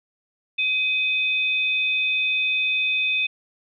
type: tone pair together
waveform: sine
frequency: 2525 / 3559 Hz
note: D#7 / A7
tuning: +25 / +19 cents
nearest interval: tritone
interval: 594 cents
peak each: -20 / -27 dBFS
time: 0.58-3.27 s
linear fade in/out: 10 ms
effects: none